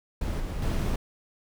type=noise with level steps; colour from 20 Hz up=brown; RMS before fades=-29 / -32 / -26 dBFS; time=0.21-0.96 s; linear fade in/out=5 ms; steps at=0.4 / 0.62 s; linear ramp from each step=2 ms; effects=none